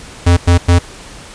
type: tone bursts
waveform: square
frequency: 87.31 Hz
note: F2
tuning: in tune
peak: -6 dBFS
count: 3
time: 0.26-0.79 s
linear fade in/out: 10 ms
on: 110 ms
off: 100 ms
effects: pink hiss -34 dBFS RMS until 1.34 s + resampled to 22050 Hz